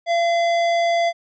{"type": "tone with hard clipping", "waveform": "triangle", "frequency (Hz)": 682, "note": "F5", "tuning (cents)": -41, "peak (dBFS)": -18, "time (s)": [0.06, 1.13], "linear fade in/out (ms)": 50, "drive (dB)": 17, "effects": ["resampled to 16000 Hz"]}